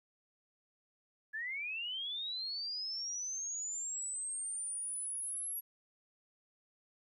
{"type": "linear sweep", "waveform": "sine", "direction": "up", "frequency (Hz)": [1684, 11390], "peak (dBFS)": -37, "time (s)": [1.33, 5.61], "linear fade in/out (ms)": 20, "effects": ["13-bit"]}